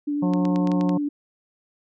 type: tone with vibrato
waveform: sine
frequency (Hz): 290.9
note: D4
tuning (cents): -16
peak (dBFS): -22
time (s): 0.07-1.09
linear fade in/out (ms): 10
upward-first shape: triangle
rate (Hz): 11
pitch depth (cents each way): 17
type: harmonic tone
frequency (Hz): 180.3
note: F#3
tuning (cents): -45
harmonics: 1 / 2 / 3 / 4 / 5 / 6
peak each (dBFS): -21 / -36 / -31 / -37 / -35 / -39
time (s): 0.22-0.98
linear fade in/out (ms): 10
type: clicks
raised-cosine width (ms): 0.2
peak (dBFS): -19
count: 7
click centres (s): 0.336 / 0.453 / 0.56 / 0.673 / 0.717 / 0.811 / 0.893
effects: none